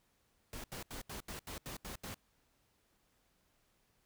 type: noise bursts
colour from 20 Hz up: pink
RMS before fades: -45 dBFS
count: 9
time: 0.53-2.144 s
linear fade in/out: 2 ms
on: 110 ms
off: 78 ms
effects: pink hiss -75 dBFS RMS until 4.05 s